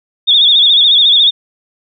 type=tone with vibrato; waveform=sine; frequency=3520 Hz; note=A7; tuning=in tune; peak=-5 dBFS; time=0.27-1.31 s; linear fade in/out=20 ms; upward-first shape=sine; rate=14 Hz; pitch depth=95 cents each way; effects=none